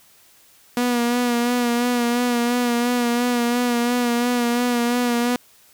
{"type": "tone with vibrato", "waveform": "sawtooth", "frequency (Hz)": 241.3, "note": "B3", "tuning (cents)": -40, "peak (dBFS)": -14, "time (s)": [0.77, 5.36], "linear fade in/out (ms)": 2, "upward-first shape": "sine", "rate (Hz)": 2.9, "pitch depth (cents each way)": 33, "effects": ["white hiss -53 dBFS RMS until 5.73 s"]}